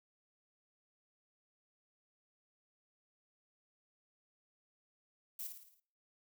violet noise with echo, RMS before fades -43 dBFS, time 5.39-5.47 s, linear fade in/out 5 ms, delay 55 ms, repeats 6, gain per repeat -5 dB, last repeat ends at 5.8 s, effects noise-tail reverb RT60 0.6 s tail -25 dB re dry

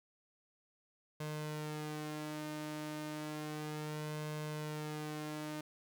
sawtooth tone with flanger, 152.2 Hz, D#3, 38 cents flat, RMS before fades -42 dBFS, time 1.2-5.61 s, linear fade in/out 5 ms, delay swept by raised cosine 1.9 to 3.4 ms, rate 0.32 Hz, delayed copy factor +0.55, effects none

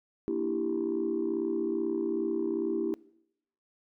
sine chord, E half-diminished seventh, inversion second, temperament equal, 233.1 / 293.7 / 329.6 / 392 Hz, Bb3 / D4 / E4 / G4, 0 / 0 / 0 / 0 cents, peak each -36 / -36 / -30 / -31 dBFS, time 0.28-2.94 s, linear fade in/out 0 ms, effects noise-tail reverb RT60 0.8 s tail -23 dB re dry + tanh soft clip ceiling -21 dBFS

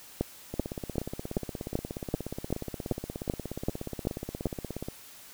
two click trains, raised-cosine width 2 ms, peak -21 / -13 dBFS, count 74 / 12, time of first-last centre 0.54-4.885 / 0.21-4.457 s, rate 16.8 / 2.59 Hz, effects white hiss -50 dBFS RMS until 5.33 s

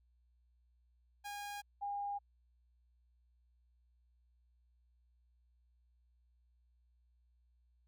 sawtooth / sine tone pair in turn, 817 / 810 Hz, G#5 / G#5, -29 / -43 cents, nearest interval unison, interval 14 cents, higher first, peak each -39 / -37 dBFS, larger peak second, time 1.24-1.62 / 1.81-2.19 s, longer neither, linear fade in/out 20 ms, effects added 60 Hz sine -69 dBFS peak until 7.87 s

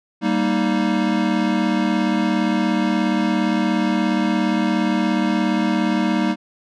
square chord, Eb major, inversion first, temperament equal, 196 / 233.1 / 311.1 Hz, G3 / Bb3 / Eb4, 0 / 0 / 0 cents, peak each -22 dBFS, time 0.21-6.36 s, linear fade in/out 50 ms, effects low-pass 4000 Hz 12 dB/octave

